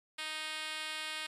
5% pulse tone with band-pass filter, 311.1 Hz, D#4, in tune, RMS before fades -40 dBFS, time 0.18-1.27 s, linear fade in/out 10 ms, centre 3900 Hz, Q 0.56, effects resampled to 32000 Hz + 10-bit

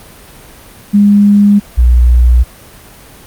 sine tone pair in turn, 204 / 60.65 Hz, G#3 / B1, -31 / -31 cents, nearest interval octave + major sixth, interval 2100 cents, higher first, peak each -3 dBFS, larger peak neither, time 0.93-1.6 / 1.77-2.44 s, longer neither, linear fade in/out 20 ms, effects pink hiss -36 dBFS RMS until 3.26 s + Opus 32 kbps

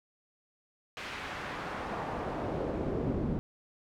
brown noise with band-pass filter sweep, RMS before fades -35 dBFS, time 0.97-3.39 s, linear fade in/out 0 ms, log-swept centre 2600 to 250 Hz, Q 1, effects none

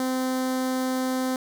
sawtooth tone with notch filter, 258.1 Hz, C4, 23 cents flat, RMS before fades -26 dBFS, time 0-1.36 s, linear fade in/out 2 ms, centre 2600 Hz, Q 1.5, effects none

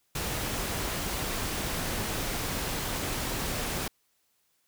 pink noise, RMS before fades -32 dBFS, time 0.15-3.88 s, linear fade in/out 5 ms, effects white hiss -72 dBFS RMS until 4.67 s

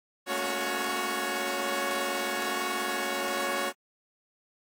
10% pulse tone cluster, 213.1 / 229.5 / 278.7 / 364.8 / 558 Hz, G#3 / A#3 / C#4 / F#4 / C#5, +45 / -27 / +9 / -24 / +11 cents, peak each -32 / -31 / -28 / -24 / -25 dBFS, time 0.26-3.73 s, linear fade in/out 50 ms, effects AAC 64 kbps

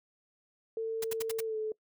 sine tone with pitch glide, 448.5 to 433.7 Hz, A4 to A4, +33 to -25 cents, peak -31 dBFS, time 0.77-1.72 s, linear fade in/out 2 ms, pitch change -58 cents, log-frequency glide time 1.44-1.57 s
white noise bursts, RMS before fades -37 dBFS, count 5, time 1.02-1.406 s, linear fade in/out 5 ms, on 22 ms, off 69 ms
effects noise-tail reverb RT60 0.1 s tail -23 dB re dry

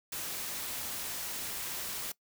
white noise, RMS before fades -38 dBFS, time 0.12-2.12 s, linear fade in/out 5 ms, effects noise-tail reverb RT60 0.1 s tail -21 dB re dry

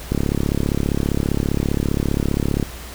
click train, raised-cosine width 3 ms, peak -6 dBFS, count 89, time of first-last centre 0.12-2.627 s, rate 35.1 Hz, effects added 60 Hz sine -35 dBFS peak until 2.94 s + pink hiss -36 dBFS RMS until 2.94 s

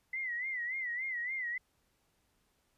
sine tone with vibrato, 2004 Hz, B6, 25 cents sharp, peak -34 dBFS, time 0.13-1.58 s, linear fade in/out 5 ms, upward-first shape sine, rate 3.5 Hz, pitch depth 110 cents each way, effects pink hiss -75 dBFS RMS until 2.77 s + resampled to 32000 Hz

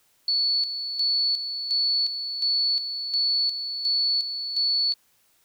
sine tone with tremolo, 4435 Hz, C#8, in tune, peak -20 dBFS, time 0.28-4.94 s, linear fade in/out 2 ms, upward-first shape square, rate 1.4 Hz, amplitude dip 60%, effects white hiss -64 dBFS RMS until 5.44 s

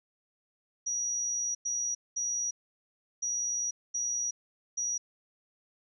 sine tone bursts at uneven times, 5790 Hz, F#8, 38 cents flat, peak -29 dBFS, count 6, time 0.86-1.55 / 1.65-1.95 / 2.16-2.51 / 3.22-3.71 / 3.94-4.31 / 4.77-4.98 s, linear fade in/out 10 ms, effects none

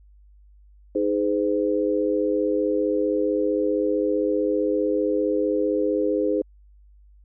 sine chord, Ab major, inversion second, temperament equal with one note detuned, 311.1 / 415.3 / 510.7 Hz, Eb4 / Ab4 / C5, 0 / 0 / -42 cents, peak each -24 dBFS, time 0.95-6.42 s, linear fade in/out 5 ms, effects added 50 Hz sine -49 dBFS peak until 7.24 s

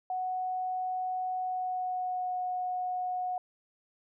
sine tone with pitch glide, 740 to 730.7 Hz, F#5 to F#5, 0 to -22 cents, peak -30 dBFS, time 0.1-3.38 s, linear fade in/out 2 ms, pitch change -22 cents, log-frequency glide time 1.38-2.36 s, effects none

